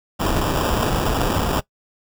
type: noise with sample-and-hold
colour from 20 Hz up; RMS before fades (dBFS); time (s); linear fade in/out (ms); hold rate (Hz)
pink; -20; 0.19-1.61; 20; 2100
effects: noise-tail reverb RT60 0.1 s tail -20 dB re dry